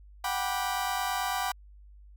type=chord; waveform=35% pulse; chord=G major seventh; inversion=third; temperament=just; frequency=735 / 784 / 980 / 1176 Hz; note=F#5 / G5 / B5 / D6; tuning=-12 / 0 / -14 / +2 cents; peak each=-32 / -32 / -33 / -34 dBFS; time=0.24-1.52 s; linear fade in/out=5 ms; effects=added 50 Hz sine -49 dBFS peak until 2.16 s